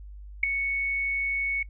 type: tone with ADSR envelope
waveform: sine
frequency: 2217 Hz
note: C#7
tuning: in tune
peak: -14 dBFS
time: 0.43-1.63 s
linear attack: 6 ms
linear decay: 4 ms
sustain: -11 dB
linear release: 6 ms
effects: noise-tail reverb RT60 0.1 s tail -21 dB re dry + added 50 Hz sine -40 dBFS peak until 1.69 s